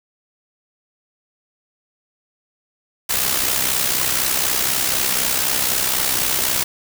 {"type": "noise with amplitude modulation", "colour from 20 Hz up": "white", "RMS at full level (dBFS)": -17, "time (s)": [3.09, 6.64], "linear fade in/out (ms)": 10, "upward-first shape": "sine", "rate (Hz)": 64, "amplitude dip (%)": 55, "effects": []}